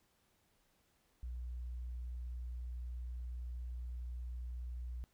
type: tone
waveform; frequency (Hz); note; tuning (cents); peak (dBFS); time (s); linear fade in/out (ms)
sine; 60.8; B1; -26; -39; 1.23-5.04; 0
effects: tanh soft clip ceiling -37 dBFS + pink hiss -75 dBFS RMS until 5.13 s